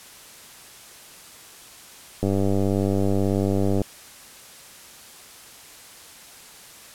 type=click train; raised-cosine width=2 ms; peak=-10 dBFS; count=157; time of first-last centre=2.23-3.817 s; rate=98.3 Hz; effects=white hiss -45 dBFS RMS until 6.94 s + low-pass 12000 Hz 12 dB/octave